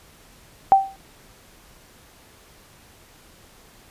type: tone with exponential decay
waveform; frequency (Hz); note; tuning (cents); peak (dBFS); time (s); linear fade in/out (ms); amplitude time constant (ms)
sine; 778; G5; -13; -6; 0.72-0.96; 0; 51
effects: pink hiss -51 dBFS RMS until 3.9 s + resampled to 32000 Hz